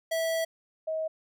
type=tone pair in turn; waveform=square / sine; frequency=654 / 635 Hz; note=E5 / D#5; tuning=-14 / +35 cents; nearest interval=minor second; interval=51 cents; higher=first; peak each=-27 / -28 dBFS; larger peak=first; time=0.11-0.45 / 0.87-1.08 s; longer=first; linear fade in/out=10 ms; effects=none